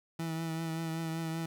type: tone with vibrato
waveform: 30% pulse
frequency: 163 Hz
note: E3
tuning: 19 cents flat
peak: -31 dBFS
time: 0.19-1.46 s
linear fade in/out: 5 ms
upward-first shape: triangle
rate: 5.2 Hz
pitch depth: 30 cents each way
effects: 11-bit